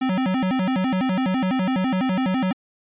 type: tone with vibrato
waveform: square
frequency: 220 Hz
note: A3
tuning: in tune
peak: -20 dBFS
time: 0.01-2.53 s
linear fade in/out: 10 ms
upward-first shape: square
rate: 6 Hz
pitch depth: 290 cents each way
effects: resampled to 8000 Hz